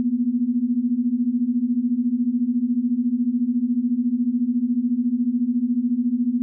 sine beating tone pair, 233.1 / 247.1 Hz, A#3 / B3, 0 / +1 cents, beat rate 14 Hz, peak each -23 / -20 dBFS, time 0-6.42 s, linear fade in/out 0 ms, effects none

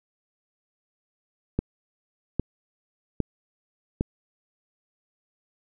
click train, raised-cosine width 3 ms, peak -10 dBFS, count 4, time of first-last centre 1.59-4.009 s, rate 1.24 Hz, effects none

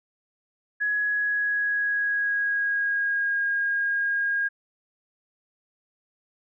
sine tone with pitch glide, 1678 to 1627.4 Hz, G#6 to G#6, +17 to -36 cents, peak -22 dBFS, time 0.8-4.49 s, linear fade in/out 20 ms, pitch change -53 cents, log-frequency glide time 0.99-3.43 s, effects none

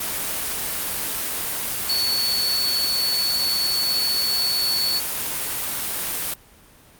sine tone in noise, 4435 Hz, C#8, in tune, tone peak -20 dBFS, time 1.89-5 s, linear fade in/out 5 ms, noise white, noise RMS -26 dBFS, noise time 0-6.34 s, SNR +3 dB, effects pink hiss -50 dBFS RMS until 6.99 s + Opus 32 kbps

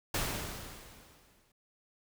pink noise with exponential decay, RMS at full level -31 dBFS, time 0.14-1.52 s, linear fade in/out 5 ms, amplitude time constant 300 ms, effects none

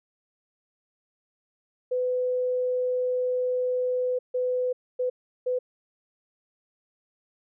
sine tone bursts at uneven times, 502 Hz, B4, 28 cents sharp, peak -23 dBFS, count 4, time 1.91-4.19 / 4.34-4.73 / 4.99-5.1 / 5.46-5.59 s, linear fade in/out 10 ms, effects none

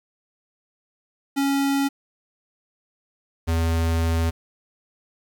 square tone pair in turn, 277.2 / 82.41 Hz, C#4 / E2, 0 / 0 cents, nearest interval octave + major sixth, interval 2100 cents, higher first, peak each -20 dBFS, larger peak neither, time 1.36-1.89 / 3.47-4.31 s, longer second, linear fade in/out 20 ms, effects 8-bit

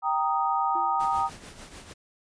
sine chord, Eb major, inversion first, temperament equal, 784 / 932.3 / 1244.5 Hz, G5 / Bb5 / Eb6, 0 / 0 / 0 cents, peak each -27 dBFS, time 0.02-1.3 s, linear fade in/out 50 ms
triangle tone with exponential decay, 341.9 Hz, F4, 37 cents flat, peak -34 dBFS, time 0.75-1.15 s, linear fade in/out 5 ms, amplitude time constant 85 ms
pink noise with tremolo, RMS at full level -42 dBFS, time 0.99-1.94 s, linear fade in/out 20 ms, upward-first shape triangle, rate 6.7 Hz, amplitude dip 65%
effects resampled to 22050 Hz

